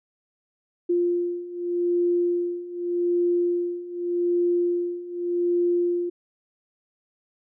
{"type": "beating tone pair", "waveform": "sine", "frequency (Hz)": [349.2, 350.04], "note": ["F4", "F4"], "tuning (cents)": [0, 4], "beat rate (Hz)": 0.84, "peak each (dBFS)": [-26, -23], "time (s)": [0.89, 6.1], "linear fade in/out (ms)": 10, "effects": []}